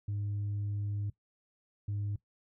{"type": "tone bursts at uneven times", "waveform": "sine", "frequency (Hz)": 102.4, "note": "G#2", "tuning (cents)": -24, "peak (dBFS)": -30, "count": 2, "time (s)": [[0.08, 1.1], [1.88, 2.16]], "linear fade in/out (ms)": 5, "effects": ["noise-tail reverb RT60 0.1 s tail -19 dB re dry", "tanh soft clip ceiling -30 dBFS"]}